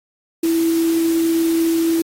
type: tone in noise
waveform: sine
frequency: 329.6 Hz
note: E4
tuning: in tune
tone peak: -14 dBFS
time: 0.43-2.02 s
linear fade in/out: 5 ms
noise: white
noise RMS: -31 dBFS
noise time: 0.43-2.02 s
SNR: +14 dB
effects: AAC 48 kbps